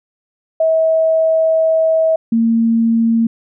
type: tone pair in turn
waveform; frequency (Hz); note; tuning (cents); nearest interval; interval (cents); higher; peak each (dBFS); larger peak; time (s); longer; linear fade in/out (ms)
sine; 644 / 228.5; E5 / A#3; -41 / -34; octave + tritone; 1793; first; -10; neither; 0.6-2.16 / 2.32-3.27; first; 5
effects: none